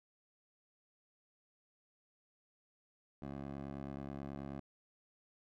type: tone with band-pass filter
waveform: 15% pulse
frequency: 69.3 Hz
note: C#2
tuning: in tune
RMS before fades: -45 dBFS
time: 3.22-4.6 s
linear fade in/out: 5 ms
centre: 380 Hz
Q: 0.63
effects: none